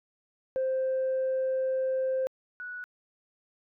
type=tone pair in turn; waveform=sine; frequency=523.3 / 1472 Hz; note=C5 / F#6; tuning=0 / -9 cents; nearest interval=octave + tritone; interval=1791 cents; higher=second; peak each=-24 / -36 dBFS; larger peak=first; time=0.56-2.27 / 2.6-2.84 s; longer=first; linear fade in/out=0 ms; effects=tanh soft clip ceiling -23 dBFS